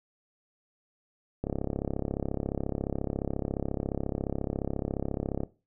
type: click train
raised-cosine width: 2 ms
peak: -17 dBFS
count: 138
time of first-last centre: 1.44-5.434 s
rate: 34.3 Hz
effects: noise-tail reverb RT60 0.3 s tail -18 dB re dry